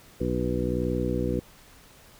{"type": "harmonic tone", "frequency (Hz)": 61.4, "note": "B1", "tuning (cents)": -9, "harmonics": [1, 2, 3, 4, 5, 6, 8], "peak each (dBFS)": [-32, -32, -32, -32, -32, -32, -32], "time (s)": [0.2, 1.4], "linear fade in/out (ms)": 10}
{"type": "click train", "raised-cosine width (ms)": 0.2, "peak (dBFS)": -38, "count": 5, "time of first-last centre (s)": [0.84, 1.84], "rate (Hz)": 4}
{"effects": ["pink hiss -53 dBFS RMS until 2.19 s"]}